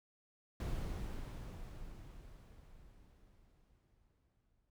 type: noise with exponential decay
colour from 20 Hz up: brown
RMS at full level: -38 dBFS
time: 0.6-4.7 s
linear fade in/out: 2 ms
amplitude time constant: 890 ms
effects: none

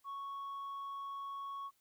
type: tone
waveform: sine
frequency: 1108.7 Hz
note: C#6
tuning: in tune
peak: -38 dBFS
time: 0.04-1.71 s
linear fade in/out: 50 ms
effects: tanh soft clip ceiling -40 dBFS + white hiss -75 dBFS RMS until 1.8 s

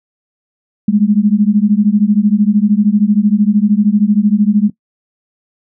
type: beating tone pair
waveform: sine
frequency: 202 / 215 Hz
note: G#3 / A3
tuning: -48 / -40 cents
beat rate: 13 Hz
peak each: -11 dBFS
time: 0.88-4.7 s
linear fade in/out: 5 ms
effects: noise-tail reverb RT60 0.1 s tail -20 dB re dry

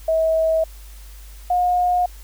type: tone pair in turn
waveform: sine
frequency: 644 / 717.1 Hz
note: E5 / F5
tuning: -41 / +46 cents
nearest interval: major second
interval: 187 cents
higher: second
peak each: -15 dBFS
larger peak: neither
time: 0.08-0.64 / 1.5-2.06 s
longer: neither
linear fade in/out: 5 ms
effects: added 50 Hz sine -37 dBFS peak until 2.23 s + white hiss -48 dBFS RMS until 2.23 s

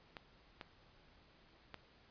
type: clicks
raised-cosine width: 0.3 ms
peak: -30 dBFS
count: 3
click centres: 0.168 / 0.612 / 1.743 s
effects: pink hiss -66 dBFS RMS until 2.1 s + resampled to 11025 Hz

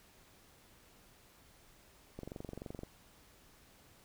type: click train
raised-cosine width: 2 ms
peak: -30 dBFS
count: 16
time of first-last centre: 2.19-2.834 s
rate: 23.3 Hz
effects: pink hiss -63 dBFS RMS until 4.04 s

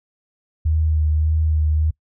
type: tone with vibrato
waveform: sine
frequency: 77.78 Hz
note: D#2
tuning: in tune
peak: -15 dBFS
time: 0.65-1.91 s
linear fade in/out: 10 ms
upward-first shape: sine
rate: 1.7 Hz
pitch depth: 24 cents each way
effects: noise-tail reverb RT60 0.1 s tail -23 dB re dry

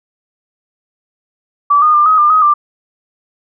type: tone with pitch steps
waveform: sine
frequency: 1156 / 1226 / 1194 / 1265 / 1198 / 1261 / 1184 Hz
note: D6 / D#6 / D6 / D#6 / D6 / D#6 / D6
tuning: -28 / -26 / +28 / +28 / +34 / +23 / +14 cents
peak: -6 dBFS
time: 1.7-2.54 s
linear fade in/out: 10 ms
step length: 120 ms
effects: none

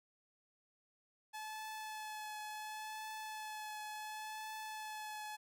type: tone with vibrato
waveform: sawtooth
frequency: 860 Hz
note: A5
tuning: 40 cents flat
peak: -40 dBFS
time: 1.33-5.37 s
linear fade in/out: 20 ms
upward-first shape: triangle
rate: 0.7 Hz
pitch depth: 19 cents each way
effects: none

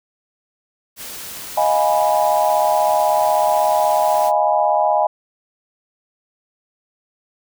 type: noise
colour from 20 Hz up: white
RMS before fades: -32 dBFS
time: 0.96-4.32 s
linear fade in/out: 50 ms
type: chord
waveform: sine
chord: F half-diminished seventh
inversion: third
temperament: equal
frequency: 622.3 / 698.5 / 830.6 / 987.8 Hz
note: Eb5 / F5 / Ab5 / Cb6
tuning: 0 / 0 / 0 / 0 cents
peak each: -18 / -20 / -17 / -22 dBFS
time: 1.57-5.07 s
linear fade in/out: 5 ms
effects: none

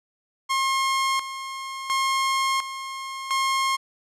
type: tone with tremolo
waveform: sawtooth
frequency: 1072 Hz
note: C6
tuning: 42 cents sharp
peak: -17 dBFS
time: 0.49-3.77 s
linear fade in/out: 20 ms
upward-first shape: square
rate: 0.71 Hz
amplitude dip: 70%
effects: low-pass 9000 Hz 12 dB/octave

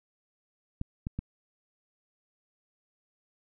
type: clicks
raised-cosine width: 5 ms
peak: -20 dBFS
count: 3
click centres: 0.814 / 1.069 / 1.19 s
effects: none

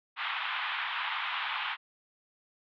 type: band-pass noise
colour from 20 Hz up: pink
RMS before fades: -34 dBFS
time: 0.16-1.77 s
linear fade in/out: 50 ms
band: 870 to 3500 Hz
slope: 48 dB/octave
effects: none

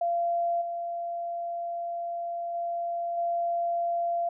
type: tone with level steps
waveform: sine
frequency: 687 Hz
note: F5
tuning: 29 cents flat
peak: -24 / -30 / -28 / -25 dBFS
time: 0.01-4.29 s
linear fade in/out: 5 ms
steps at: 0.61 / 2.54 / 3.17 s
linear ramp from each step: 10 ms
effects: none

